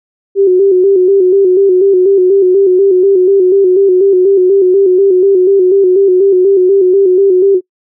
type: tone with vibrato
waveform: sine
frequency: 379.9 Hz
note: F#4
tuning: 46 cents sharp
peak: -4 dBFS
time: 0.35-7.61 s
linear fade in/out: 50 ms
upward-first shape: square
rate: 4.1 Hz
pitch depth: 65 cents each way
effects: noise-tail reverb RT60 0.1 s tail -24 dB re dry